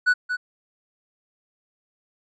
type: tone with echo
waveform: triangle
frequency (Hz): 1480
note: F#6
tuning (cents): 0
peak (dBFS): -13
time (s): 0.06-0.14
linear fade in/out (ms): 20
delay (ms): 230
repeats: 1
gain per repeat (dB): -8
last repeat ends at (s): 0.37
effects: resampled to 16000 Hz